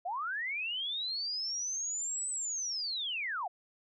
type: linear two-way sweep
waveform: sine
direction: up then down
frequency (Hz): 659.3 to 8120 to 659.3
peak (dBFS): -33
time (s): 0.05-3.48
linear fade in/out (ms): 10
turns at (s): 2.3
effects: none